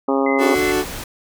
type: harmonic tone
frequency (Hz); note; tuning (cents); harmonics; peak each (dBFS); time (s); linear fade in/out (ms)
136.3; C#3; -29; 2 / 3 / 4 / 5 / 6 / 7 / 8 / 9; -19 / -21 / -22 / -29 / -25 / -29 / -30 / -28; 0.08-0.55; 5
type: tone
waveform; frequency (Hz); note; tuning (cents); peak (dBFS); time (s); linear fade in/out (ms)
sine; 2054; C7; -33; -23; 0.26-0.72; 5
type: chord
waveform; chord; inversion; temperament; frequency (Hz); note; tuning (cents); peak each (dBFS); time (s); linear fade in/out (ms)
40% pulse; D major; none; equal; 293.7 / 370 / 440; D4 / F#4 / A4; 0 / 0 / 0; -22 / -18 / -23; 0.38-0.85; 50
type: noise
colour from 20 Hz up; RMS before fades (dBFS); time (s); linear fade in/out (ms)
pink; -30; 0.55-1.04; 5
effects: none